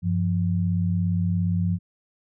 sine tone pair together, 96.4 / 173.66 Hz, G2 / F3, -28 / -9 cents, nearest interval minor seventh, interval 1019 cents, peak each -23 dBFS, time 0.02-1.79 s, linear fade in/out 50 ms, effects none

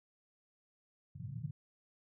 pink band-pass noise, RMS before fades -43 dBFS, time 1.15-1.51 s, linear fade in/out 2 ms, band 100 to 160 Hz, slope 48 dB/octave, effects none

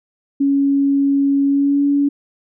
sine tone with pitch glide, 278.4 to 283.8 Hz, C#4 to C#4, +8 to +41 cents, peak -12 dBFS, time 0.4-2.09 s, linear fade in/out 10 ms, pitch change +33 cents, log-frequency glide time 1.45-1.84 s, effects none

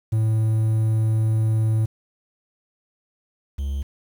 triangle tone pair in turn, 110.2 / 69.28 Hz, A2 / C#2, +3 / 0 cents, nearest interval minor sixth, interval 803 cents, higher first, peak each -15 / -21 dBFS, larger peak first, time 0.12-1.86 / 3.58-3.83 s, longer first, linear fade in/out 10 ms, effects 8-bit

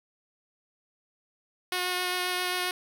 5% pulse tone with vibrato, 362.1 Hz, F#4, 37 cents flat, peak -16 dBFS, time 1.72-2.71 s, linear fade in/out 2 ms, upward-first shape sine, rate 7.5 Hz, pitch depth 10 cents each way, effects none

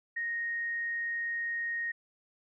sine tone, 1864.7 Hz, A#6, in tune, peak -31 dBFS, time 0.16-1.92 s, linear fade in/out 10 ms, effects none

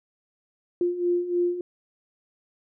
sine beating tone pair, 349.2 / 352.5 Hz, F4 / F4, 0 / +16 cents, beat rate 3.3 Hz, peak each -28 / -23 dBFS, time 0.81-1.61 s, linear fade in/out 2 ms, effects none

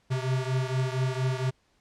square beating tone pair, 128.3 / 132.6 Hz, C3 / C3, -34 / +23 cents, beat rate 4.3 Hz, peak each -28 / -31 dBFS, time 0.1-1.51 s, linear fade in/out 20 ms, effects pink hiss -68 dBFS RMS until 1.8 s + low-pass 7000 Hz 12 dB/octave

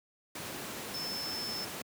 sine tone in noise, 5274 Hz, E8, in tune, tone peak -36 dBFS, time 0.94-1.65 s, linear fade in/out 5 ms, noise pink, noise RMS -40 dBFS, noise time 0.35-1.82 s, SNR +1 dB, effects high-pass 150 Hz 12 dB/octave

